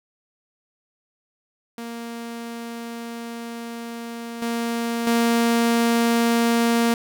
sawtooth tone with level steps, 233.1 Hz, A#3, in tune, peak -27 / -19 / -13 dBFS, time 1.78-6.94 s, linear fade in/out 2 ms, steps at 4.42 / 5.07 s, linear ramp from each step 2 ms, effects none

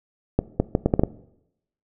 accelerating click train, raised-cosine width 2 ms, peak -4 dBFS, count 7, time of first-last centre 0.39-1.036 s, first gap 210 ms, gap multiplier 0.72, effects noise-tail reverb RT60 0.8 s tail -19 dB re dry

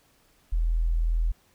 sine tone, 41.2 Hz, E1, in tune, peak -21 dBFS, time 0.52-1.32 s, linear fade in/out 10 ms, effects pink hiss -63 dBFS RMS until 1.54 s

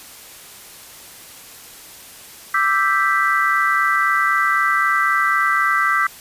sine chord, E minor seventh, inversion third, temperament equal, 1174.7 / 1318.5 / 1568 / 1975.5 Hz, D6 / E6 / G6 / B6, 0 / 0 / 0 / 0 cents, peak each -20 dBFS, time 2.54-6.07 s, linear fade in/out 5 ms, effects white hiss -40 dBFS RMS until 6.2 s + resampled to 32000 Hz

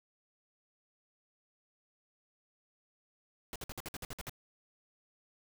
pink noise bursts, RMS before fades -42 dBFS, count 10, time 3.53-4.295 s, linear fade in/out 0 ms, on 27 ms, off 55 ms, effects none

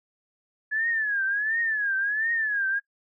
sine tone with vibrato, 1701 Hz, G#6, 41 cents sharp, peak -23 dBFS, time 0.71-2.8 s, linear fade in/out 20 ms, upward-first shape triangle, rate 1.4 Hz, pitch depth 170 cents each way, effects noise-tail reverb RT60 0.1 s tail -21 dB re dry

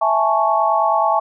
sine chord, A major seventh, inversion second, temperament equal, 659.3 / 830.6 / 880 / 1108.7 Hz, E5 / G#5 / A5 / C#6, 0 / 0 / 0 / 0 cents, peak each -19 dBFS, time 0.01-1.2 s, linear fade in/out 10 ms, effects none

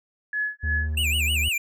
sine tone with tremolo, 1700 Hz, G#6, 40 cents sharp, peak -22 dBFS, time 0.33-0.95 s, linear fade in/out 2 ms, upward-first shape sine, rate 3 Hz, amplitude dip 100%
triangle tone, 76.8 Hz, D#2, 22 cents flat, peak -22 dBFS, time 0.63-1.49 s, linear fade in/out 10 ms
square tone with vibrato, 2637 Hz, E7, in tune, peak -23 dBFS, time 0.97-1.58 s, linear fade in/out 5 ms, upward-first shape sine, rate 6.4 Hz, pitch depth 200 cents each way
effects none

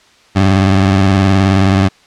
20% pulse tone with vibrato, 96.5 Hz, G2, 27 cents flat, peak -3 dBFS, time 0.35-1.89 s, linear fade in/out 20 ms, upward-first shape square, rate 19 Hz, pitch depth 48 cents each way, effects white hiss -47 dBFS RMS until 2.06 s + low-pass 5000 Hz 12 dB/octave

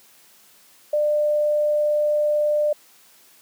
sine tone, 597 Hz, D5, 28 cents sharp, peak -17 dBFS, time 0.93-2.73 s, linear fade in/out 5 ms, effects white hiss -53 dBFS RMS until 3.41 s + high-pass 150 Hz 12 dB/octave

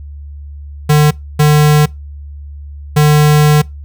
square tone bursts at uneven times, 150 Hz, D3, 37 cents sharp, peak -6 dBFS, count 3, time 0.89-1.11 / 1.39-1.86 / 2.96-3.62 s, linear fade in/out 10 ms, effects noise-tail reverb RT60 0.2 s tail -22 dB re dry + added 72 Hz sine -26 dBFS peak until 3.84 s

